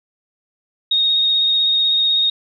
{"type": "tone with vibrato", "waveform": "sine", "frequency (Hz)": 3729, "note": "A#7", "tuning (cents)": 0, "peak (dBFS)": -13, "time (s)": [0.91, 2.3], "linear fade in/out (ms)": 5, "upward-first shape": "sine", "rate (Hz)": 16, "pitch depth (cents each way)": 17, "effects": []}